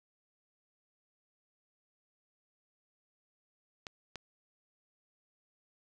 clicks, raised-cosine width 0.2 ms, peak -24 dBFS, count 2, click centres 3.868 / 4.157 s, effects none

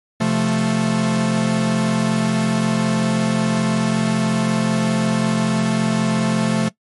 45% pulse chord, F major, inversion second, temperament equal, 130.81 / 174.61 / 220 Hz, C3 / F3 / A3, 0 / 0 / 0 cents, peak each -24 / -21 / -18 dBFS, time 0.2-6.69 s, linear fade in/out 10 ms, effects noise-tail reverb RT60 0.1 s tail -19 dB re dry + MP3 48 kbps

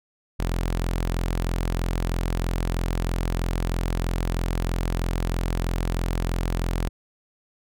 sawtooth tone, 43.11 Hz, F1, 22 cents flat, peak -19 dBFS, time 0.39-6.89 s, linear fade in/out 10 ms, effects none

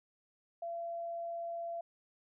sine tone, 679 Hz, F5, 49 cents flat, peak -37 dBFS, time 0.62-1.81 s, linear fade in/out 5 ms, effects none

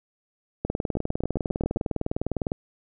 two click trains, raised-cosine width 2 ms, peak -16 / -12 dBFS, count 7 / 38, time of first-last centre 0.97-1.77 / 0.65-2.519 s, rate 7.5 / 19.8 Hz, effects none

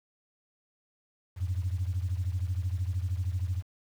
sine beating tone pair, 87.31 / 100.31 Hz, F2 / G2, 0 / +40 cents, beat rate 13 Hz, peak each -29 / -32 dBFS, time 1.36-3.63 s, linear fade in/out 50 ms, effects tanh soft clip ceiling -21 dBFS + 9-bit

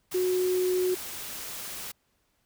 sine tone in noise, 366.3 Hz, F#4, 17 cents flat, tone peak -23 dBFS, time 0.14-0.95 s, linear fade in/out 10 ms, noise white, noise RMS -38 dBFS, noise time 0.11-1.92 s, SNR +12 dB, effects pink hiss -72 dBFS RMS until 2.45 s

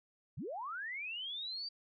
sine linear sweep, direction up, 87.31 to 4699 Hz, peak -39 dBFS, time 0.37-1.69 s, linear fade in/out 10 ms, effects none

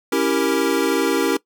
square chord, C# diminished seventh, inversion none, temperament equal, 277.2 / 329.6 / 392 / 466.2 Hz, C#4 / E4 / G4 / Bb4, 0 / 0 / 0 / 0 cents, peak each -23 dBFS, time 0.12-1.37 s, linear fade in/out 5 ms, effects noise-tail reverb RT60 0.1 s tail -20 dB re dry

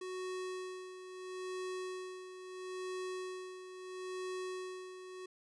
square tone with tremolo, 370 Hz, F#4, in tune, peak -39 dBFS, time 0.01-5.26 s, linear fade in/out 5 ms, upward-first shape sine, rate 0.75 Hz, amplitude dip 65%, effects resampled to 22050 Hz + 13-bit

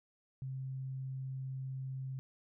sine tone, 132.3 Hz, C3, 20 cents sharp, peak -38 dBFS, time 0.42-2.19 s, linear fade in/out 0 ms, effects none

